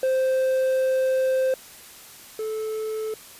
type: tone pair in turn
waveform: triangle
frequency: 522 / 435.8 Hz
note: C5 / A4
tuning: -4 / -17 cents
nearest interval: minor third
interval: 313 cents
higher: first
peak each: -17 / -24 dBFS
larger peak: first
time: 0.03-1.54 / 2.39-3.14 s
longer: first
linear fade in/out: 2 ms
effects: white hiss -45 dBFS RMS until 3.39 s + resampled to 32000 Hz